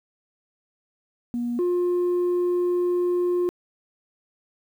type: tone pair in turn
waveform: sine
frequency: 239.9 / 354.8 Hz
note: A#3 / F4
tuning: +50 / +27 cents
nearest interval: perfect fifth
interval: 677 cents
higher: second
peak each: -23 / -17 dBFS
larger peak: second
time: 1.34-1.59 / 1.59-3.49 s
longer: second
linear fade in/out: 0 ms
effects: tanh soft clip ceiling -19 dBFS + 9-bit